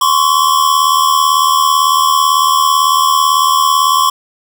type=tone pair together; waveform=square; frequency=1046.5 / 1124.5 Hz; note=C6 / C#6; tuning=0 / +24 cents; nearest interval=minor second; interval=124 cents; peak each=-12 dBFS; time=0.01-4.1 s; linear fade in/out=5 ms; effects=none